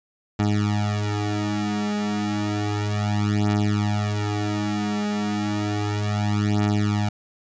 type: beating tone pair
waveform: 20% pulse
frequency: 103.83 / 104.15 Hz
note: G#2 / G#2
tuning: 0 / +5 cents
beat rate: 0.32 Hz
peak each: -19 / -20 dBFS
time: 0.39-7.09 s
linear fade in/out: 5 ms
effects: resampled to 16000 Hz